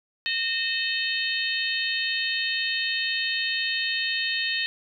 harmonic tone with a mistuned harmonic, 614 Hz, D#5, 23 cents flat, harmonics 3 / 4 / 5 / 6 / 7, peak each -29 / -30 / -31 / -32 / -32 dBFS, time 0.26-4.66 s, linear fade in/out 0 ms, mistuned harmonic 4, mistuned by +100 cents, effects none

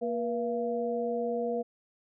sine tone cluster, 233.8 / 479.9 / 682 Hz, A#3 / B4 / F5, +5 / -50 / -41 cents, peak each -35 / -30 / -35 dBFS, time 0.01-1.63 s, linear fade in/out 20 ms, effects none

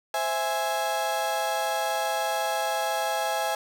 35% pulse chord, C augmented, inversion none, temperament equal, 523.3 / 659.3 / 830.6 Hz, C5 / E5 / G#5, 0 / 0 / 0 cents, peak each -32 / -28 / -26 dBFS, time 0.14-3.55 s, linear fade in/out 2 ms, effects none

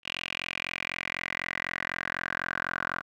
10% pulse tone with band-pass filter sweep, 44 Hz, F1, 14 cents sharp, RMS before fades -34 dBFS, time 0.03-3.03 s, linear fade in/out 50 ms, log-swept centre 2800 to 1400 Hz, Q 4.9, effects none

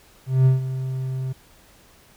triangle tone with ADSR envelope, 130.81 Hz, C3, in tune, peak -9 dBFS, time 0.26-1.33 s, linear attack 200 ms, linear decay 140 ms, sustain -13 dB, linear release 11 ms, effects pink hiss -53 dBFS RMS until 2.16 s

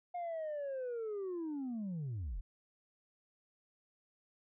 sine linear sweep, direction down, 716 to 31.38 Hz, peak -35 dBFS, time 0.14-2.41 s, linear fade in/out 10 ms, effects tanh soft clip ceiling -36 dBFS

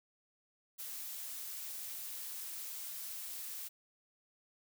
blue noise, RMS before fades -44 dBFS, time 0.78-3.69 s, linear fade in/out 20 ms, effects none

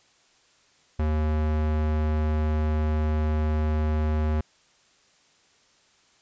square tone with low-pass filter, 77 Hz, D#2, 17 cents flat, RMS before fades -24 dBFS, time 0.99-4.41 s, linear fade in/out 5 ms, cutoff 2100 Hz, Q 0.52, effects white hiss -61 dBFS RMS until 6.21 s + resampled to 16000 Hz

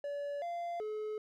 triangle tone with pitch steps, 573 / 690 / 428.1 Hz, D5 / F5 / A4, -43 / -21 / -47 cents, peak -34 dBFS, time 0.04-1.18 s, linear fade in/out 2 ms, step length 380 ms, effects none

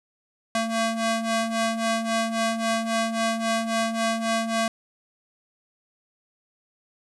sawtooth ring-modulated tone, 452.3 Hz, A4, 48 cents sharp, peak -16 dBFS, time 0.55-4.68 s, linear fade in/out 2 ms, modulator 228 Hz, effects resampled to 24000 Hz + 8-bit

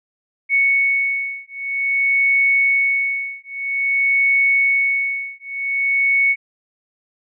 sine beating tone pair, 2217 / 2217.51 Hz, C#7 / C#7, 0 / 0 cents, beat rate 0.51 Hz, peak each -18 dBFS, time 0.49-6.36 s, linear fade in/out 50 ms, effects none

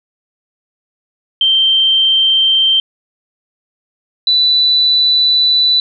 sine tone pair in turn, 3136 / 3977 Hz, G7 / B7, 0 / +11 cents, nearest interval major third, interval 411 cents, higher second, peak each -8 dBFS, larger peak neither, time 1.41-2.8 / 4.27-5.8 s, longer second, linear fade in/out 2 ms, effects none

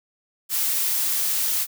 blue noise, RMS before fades -23 dBFS, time 0.49-1.67 s, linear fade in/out 50 ms, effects none

